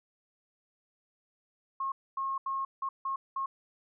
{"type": "tone bursts at uneven times", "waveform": "sine", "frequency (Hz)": 1081, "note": "C#6", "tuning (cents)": -44, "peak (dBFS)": -30, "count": 6, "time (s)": [[1.8, 1.92], [2.17, 2.38], [2.46, 2.65], [2.82, 2.89], [3.05, 3.16], [3.36, 3.46]], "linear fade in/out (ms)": 5, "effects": []}